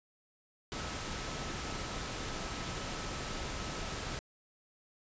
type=tone in noise; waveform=sine; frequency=1296 Hz; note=E6; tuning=30 cents flat; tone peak=-50 dBFS; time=0.72-4.19 s; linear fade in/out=0 ms; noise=pink; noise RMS=-39 dBFS; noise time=0.72-4.19 s; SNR=-14 dB; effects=resampled to 16000 Hz